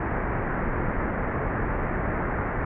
pink low-pass noise, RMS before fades -27 dBFS, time 0-2.65 s, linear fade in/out 5 ms, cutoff 2000 Hz, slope 48 dB/octave, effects none

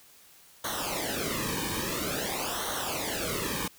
pink noise with flanger, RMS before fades -32 dBFS, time 0.64-3.68 s, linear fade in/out 5 ms, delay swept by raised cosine 0.4 to 1.5 ms, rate 0.49 Hz, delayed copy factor -0.85, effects white hiss -56 dBFS RMS until 3.78 s

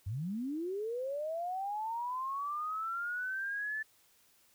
sine linear sweep, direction up, 87.31 to 1760 Hz, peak -34 dBFS, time 0.06-3.83 s, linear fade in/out 10 ms, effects white hiss -67 dBFS RMS until 4.54 s

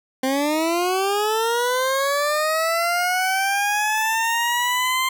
20% pulse linear sweep, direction up, 258.1 to 1049 Hz, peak -14 dBFS, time 0.23-5.09 s, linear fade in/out 5 ms, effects none

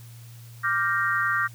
sine chord, G minor seventh, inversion second, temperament equal, 1174.7 / 1396.9 / 1568 / 1864.7 Hz, D6 / F6 / G6 / Bb6, 0 / 0 / 0 / 0 cents, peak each -27 dBFS, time 0.63-1.48 s, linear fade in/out 20 ms, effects added 117 Hz sine -42 dBFS peak until 1.54 s + white hiss -53 dBFS RMS until 1.54 s

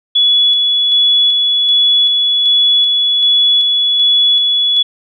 sine tone with tremolo, 3400 Hz, G#7, 40 cents sharp, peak -7 dBFS, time 0.15-4.83 s, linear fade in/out 10 ms, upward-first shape square, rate 1.3 Hz, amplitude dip 25%, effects none

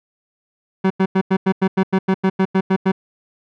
30% pulse tone bursts, 190 Hz, F#3, 46 cents sharp, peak -10 dBFS, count 14, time 0.84-2.919 s, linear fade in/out 10 ms, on 64 ms, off 91 ms, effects low-pass 2000 Hz 12 dB/octave

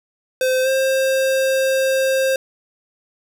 square tone with pitch glide, 516 to 530.5 Hz, C5 to C5, -24 to +24 cents, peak -16 dBFS, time 0.41-2.36 s, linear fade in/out 2 ms, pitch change +48 cents, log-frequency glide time 0.63-0.68 s, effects none

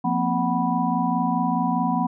sine tone cluster, 175.1 / 231.9 / 256.7 / 747 / 983 Hz, F3 / A#3 / C4 / F#5 / B5, +5 / -9 / -33 / +16 / -8 cents, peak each -26 dBFS, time 0.04-2.07 s, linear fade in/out 10 ms, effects none

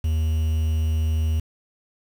triangle tone with quantisation, 79.1 Hz, D#2, 29 cents sharp, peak -17 dBFS, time 0.04-1.4 s, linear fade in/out 5 ms, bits 7, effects none

